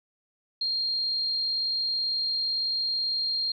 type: tone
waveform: sine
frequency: 4213 Hz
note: C8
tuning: 11 cents sharp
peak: -25 dBFS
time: 0.61-3.52 s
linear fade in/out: 5 ms
effects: none